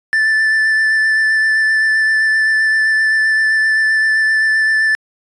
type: tone with vibrato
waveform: triangle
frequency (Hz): 1760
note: A6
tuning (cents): 0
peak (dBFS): -9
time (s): 0.13-4.95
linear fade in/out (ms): 0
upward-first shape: sine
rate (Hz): 7.7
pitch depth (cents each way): 13
effects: resampled to 22050 Hz